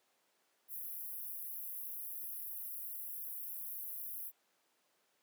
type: high-pass noise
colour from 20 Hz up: pink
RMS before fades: -44 dBFS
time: 0.68-4.32 s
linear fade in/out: 50 ms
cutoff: 11000 Hz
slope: 96 dB/octave
effects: pink hiss -75 dBFS RMS until 5.22 s + high-pass 400 Hz 12 dB/octave